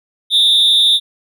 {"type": "tone with amplitude modulation", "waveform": "triangle", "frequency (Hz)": 3615, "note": "A7", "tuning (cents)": 46, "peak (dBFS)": -3, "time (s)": [0.3, 1], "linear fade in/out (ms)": 50, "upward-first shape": "sine", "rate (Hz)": 232, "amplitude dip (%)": 90, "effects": []}